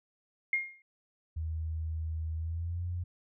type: tone with exponential decay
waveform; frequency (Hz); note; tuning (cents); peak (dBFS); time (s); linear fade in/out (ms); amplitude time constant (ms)
sine; 2131; C7; +31; -23; 0.53-0.82; 2; 62
type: tone with pitch glide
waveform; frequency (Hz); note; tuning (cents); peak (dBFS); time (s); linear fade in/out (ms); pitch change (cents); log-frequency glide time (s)
sine; 79.9 to 88.14; D#2 to F2; +47 to +16; -32; 1.36-3.04; 10; +169; 2.36-2.85
effects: none